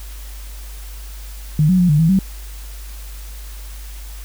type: tone with pitch steps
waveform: sine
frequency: 152.1 / 184.6 / 178 / 148.7 / 162.7 / 191.2 Hz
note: D#3 / F#3 / F3 / D3 / E3 / G3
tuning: -39 / -4 / +33 / +22 / -22 / -43 cents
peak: -10 dBFS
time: 1.59-2.19 s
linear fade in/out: 2 ms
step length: 100 ms
effects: added 50 Hz sine -30 dBFS peak until 4.24 s + white hiss -41 dBFS RMS until 4.24 s